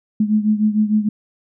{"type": "beating tone pair", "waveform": "sine", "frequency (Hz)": [211.3, 217.9], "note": ["G#3", "A3"], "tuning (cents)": [30, -17], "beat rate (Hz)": 6.6, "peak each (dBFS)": [-15, -19], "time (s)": [0.2, 1.09], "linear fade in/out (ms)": 5, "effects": []}